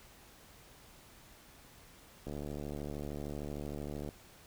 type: click train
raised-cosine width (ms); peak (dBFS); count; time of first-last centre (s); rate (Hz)
2; -28; 134; 2.27-4.089; 73.1
effects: pink hiss -58 dBFS RMS until 4.46 s